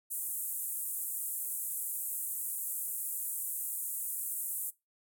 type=band-pass noise; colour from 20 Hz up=white; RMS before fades=-37 dBFS; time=0.1-4.71 s; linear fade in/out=20 ms; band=8000 to 16000 Hz; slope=48 dB/octave; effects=noise-tail reverb RT60 0.2 s tail -20 dB re dry